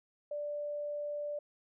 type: tone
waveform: sine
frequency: 587.3 Hz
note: D5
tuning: in tune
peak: -35 dBFS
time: 0.31-1.39 s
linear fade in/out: 5 ms
effects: none